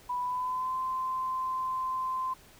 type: tone with pitch glide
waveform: sine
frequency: 987.8 to 1035.7 Hz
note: B5 to C6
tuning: 0 to -18 cents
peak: -29 dBFS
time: 0.09-2.34 s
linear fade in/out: 10 ms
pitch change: +82 cents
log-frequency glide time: 0.21-0.77 s
effects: pink hiss -56 dBFS RMS until 2.59 s